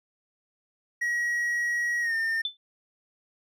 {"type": "tone with pitch glide", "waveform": "triangle", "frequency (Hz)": [1907, 1811.4], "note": ["A#6", "A6"], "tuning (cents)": [39, 50], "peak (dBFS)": -23, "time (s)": [1.01, 2.42], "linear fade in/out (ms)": 10, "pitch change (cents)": -89, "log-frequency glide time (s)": [2.01, 2.14]}
{"type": "tone with exponential decay", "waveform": "sine", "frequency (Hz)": 3520, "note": "A7", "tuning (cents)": 0, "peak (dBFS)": -23, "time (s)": [2.45, 2.57], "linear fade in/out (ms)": 2, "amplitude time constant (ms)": 24}
{"effects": []}